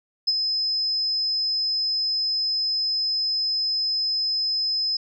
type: tone with ADSR envelope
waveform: sine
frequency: 5100 Hz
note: D#8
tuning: 42 cents sharp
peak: -15 dBFS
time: 0.27-4.97 s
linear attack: 13 ms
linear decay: 36 ms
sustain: -6 dB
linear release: 5 ms
effects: tanh soft clip ceiling -11 dBFS